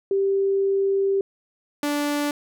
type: tone pair in turn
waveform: sine / sawtooth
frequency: 392 / 291.5 Hz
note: G4 / D4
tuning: 0 / -13 cents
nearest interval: perfect fourth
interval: 513 cents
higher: first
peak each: -18 dBFS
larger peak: neither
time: 0.11-1.21 / 1.83-2.31 s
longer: first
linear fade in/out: 2 ms
effects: none